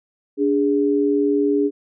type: tone pair together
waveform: sine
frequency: 290 / 410.1 Hz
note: D4 / G#4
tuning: -22 / -22 cents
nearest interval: tritone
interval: 600 cents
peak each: -18 dBFS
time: 0.37-1.71 s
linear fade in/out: 50 ms
effects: none